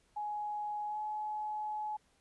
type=tone with pitch glide; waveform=sine; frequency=837 to 849.7 Hz; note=G#5 to G#5; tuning=+13 to +39 cents; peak=-35 dBFS; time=0.16-1.97 s; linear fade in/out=10 ms; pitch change=+26 cents; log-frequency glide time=0.87-0.98 s; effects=pink hiss -71 dBFS RMS until 2.2 s + resampled to 24000 Hz